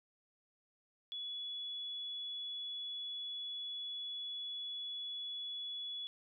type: tone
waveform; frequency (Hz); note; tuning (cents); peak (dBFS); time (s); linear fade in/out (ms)
sine; 3400; G#7; +40; -40; 1.12-6.07; 0
effects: none